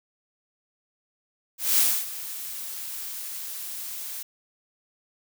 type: noise with ADSR envelope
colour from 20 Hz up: blue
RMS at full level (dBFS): -19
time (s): 1.58-4.23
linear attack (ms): 200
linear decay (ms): 270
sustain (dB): -16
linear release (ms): 8
effects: none